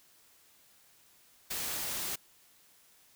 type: noise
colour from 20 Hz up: white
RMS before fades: -36 dBFS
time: 1.5-2.16 s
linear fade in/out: 10 ms
effects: white hiss -63 dBFS RMS until 3.15 s